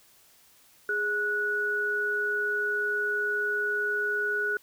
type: tone pair together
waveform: sine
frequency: 415.3 / 1468.9 Hz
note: G#4 / F#6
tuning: 0 / -13 cents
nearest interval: octave + minor seventh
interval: 2187 cents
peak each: -32 / -26 dBFS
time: 0.89-4.57 s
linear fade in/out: 2 ms
effects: white hiss -59 dBFS RMS until 4.62 s